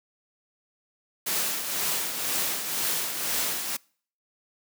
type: noise with tremolo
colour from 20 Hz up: white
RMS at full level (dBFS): -26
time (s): 1.26-3.77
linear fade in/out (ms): 10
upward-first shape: triangle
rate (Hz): 2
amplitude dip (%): 55
effects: noise-tail reverb RT60 0.5 s tail -26 dB re dry + high-pass 150 Hz 12 dB/octave